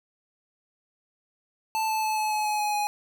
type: tone with pitch steps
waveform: square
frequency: 880 / 872.9 / 865.9 / 858.9 / 852 / 845.1 / 838.3 / 831.6 Hz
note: A5 / A5 / A5 / A5 / G#5 / G#5 / G#5 / G#5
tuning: 0 / -14 / -28 / -42 / +44 / +30 / +16 / +2 cents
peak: -25 dBFS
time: 1.75-2.87 s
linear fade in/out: 0 ms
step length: 140 ms
effects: none